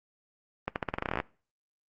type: accelerating click train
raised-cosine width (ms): 0.5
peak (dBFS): -14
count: 15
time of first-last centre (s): 0.68-1.201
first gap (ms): 79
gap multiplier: 0.87
effects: noise-tail reverb RT60 0.4 s tail -23 dB re dry + Opus 24 kbps